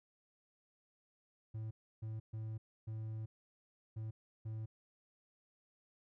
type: tone bursts at uneven times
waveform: triangle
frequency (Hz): 110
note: A2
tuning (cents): 0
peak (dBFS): -38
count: 6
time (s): 1.54-1.71 / 2.02-2.2 / 2.33-2.58 / 2.87-3.26 / 3.96-4.11 / 4.45-4.66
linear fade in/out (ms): 10
effects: none